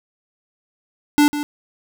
square tone with echo, 293.7 Hz, D4, in tune, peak -11 dBFS, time 1.18-1.28 s, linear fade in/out 0 ms, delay 150 ms, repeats 1, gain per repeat -11 dB, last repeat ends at 1.43 s, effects none

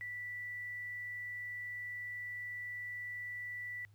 sine tone with quantisation, 1966 Hz, B6, 8 cents flat, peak -40 dBFS, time 0.01-3.85 s, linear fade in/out 0 ms, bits 11, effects added 103 Hz sine -59 dBFS peak until 3.94 s + pink hiss -75 dBFS RMS until 3.94 s

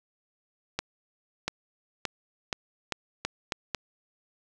accelerating click train, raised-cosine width 0.2 ms, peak -11 dBFS, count 8, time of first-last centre 0.79-3.747 s, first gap 690 ms, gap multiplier 0.83, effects none

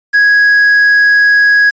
triangle tone with quantisation, 1661.2 Hz, G#6, in tune, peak -3 dBFS, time 0.13-1.71 s, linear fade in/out 20 ms, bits 5, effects resampled to 16000 Hz

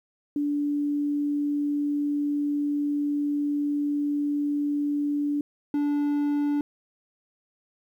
sine / triangle tone pair in turn, 290.6 / 290.6 Hz, D4 / D4, -18 / -18 cents, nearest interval unison, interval 0 cents, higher neither, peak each -23 / -20 dBFS, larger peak second, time 0.36-5.41 / 5.74-6.61 s, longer first, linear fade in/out 2 ms, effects 10-bit

